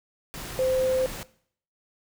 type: tone in noise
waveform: sine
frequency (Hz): 518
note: C5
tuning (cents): -17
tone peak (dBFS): -21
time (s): 0.59-1.06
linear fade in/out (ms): 0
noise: pink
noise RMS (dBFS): -37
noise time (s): 0.34-1.23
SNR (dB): +13
effects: noise-tail reverb RT60 0.6 s tail -19 dB re dry

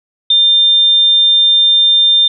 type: tone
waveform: sine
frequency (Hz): 3600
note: A7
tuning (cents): +39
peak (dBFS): -6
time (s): 0.3-2.28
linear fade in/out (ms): 5
effects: none

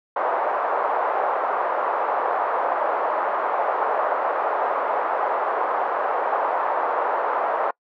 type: band-pass noise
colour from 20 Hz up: white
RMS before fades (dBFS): -23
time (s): 0.16-7.71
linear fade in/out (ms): 5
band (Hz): 510 to 1100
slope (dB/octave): 24
effects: noise-tail reverb RT60 0.1 s tail -26 dB re dry

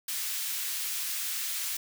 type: high-pass noise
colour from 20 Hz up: white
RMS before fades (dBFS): -33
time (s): 0.08-1.77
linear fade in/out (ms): 5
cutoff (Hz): 1800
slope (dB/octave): 12
effects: none

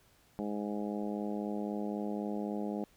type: harmonic tone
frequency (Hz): 103.83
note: G#2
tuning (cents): 0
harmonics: 2 / 3 / 4 / 5 / 6 / 7 / 8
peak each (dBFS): -36 / -40 / -42 / -44 / -46 / -47 / -48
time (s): 0.39-2.84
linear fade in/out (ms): 0
effects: pink hiss -66 dBFS RMS until 2.96 s

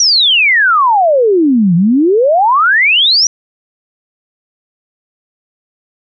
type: exponential two-way sweep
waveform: sine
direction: down then up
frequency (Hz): 5930 to 164.1 to 5930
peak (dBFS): -6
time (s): 0-3.27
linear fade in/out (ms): 2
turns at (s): 1.75
effects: none

